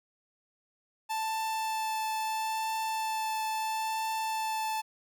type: tone with vibrato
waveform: 45% pulse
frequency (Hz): 880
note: A5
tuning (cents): 0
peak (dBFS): -30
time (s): 1.09-4.82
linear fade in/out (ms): 20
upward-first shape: triangle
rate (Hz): 0.75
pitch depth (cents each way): 10
effects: none